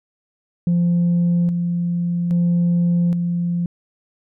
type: tone with tremolo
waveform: sine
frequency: 173.3 Hz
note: F3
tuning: 13 cents flat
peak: -12 dBFS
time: 0.67-3.66 s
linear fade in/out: 2 ms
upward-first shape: square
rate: 0.61 Hz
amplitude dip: 45%
effects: tanh soft clip ceiling -12 dBFS